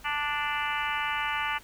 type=harmonic tone; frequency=293.7 Hz; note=D4; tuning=in tune; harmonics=3 / 4 / 5 / 6 / 7 / 8 / 9 / 10; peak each=-33 / -34 / -35 / -36 / -36 / -37 / -38 / -38 dBFS; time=0.04-1.59 s; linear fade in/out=20 ms; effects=added 50 Hz sine -53 dBFS peak until 1.63 s + pink hiss -53 dBFS RMS until 1.63 s